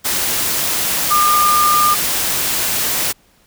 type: tone in noise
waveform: sine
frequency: 1205 Hz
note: D6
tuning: 44 cents sharp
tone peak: -11 dBFS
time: 1.1-1.95 s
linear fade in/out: 20 ms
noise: white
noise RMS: -18 dBFS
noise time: 0.04-3.13 s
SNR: +4 dB
effects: pink hiss -54 dBFS RMS until 3.46 s